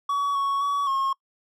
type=tone with pitch steps; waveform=triangle; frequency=1131 / 1111 / 1132 / 1081 Hz; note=C#6 / C#6 / C#6 / C#6; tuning=+34 / +4 / +36 / -44 cents; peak=-20 dBFS; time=0.09-1.13 s; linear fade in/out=5 ms; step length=260 ms; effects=noise-tail reverb RT60 0.1 s tail -25 dB re dry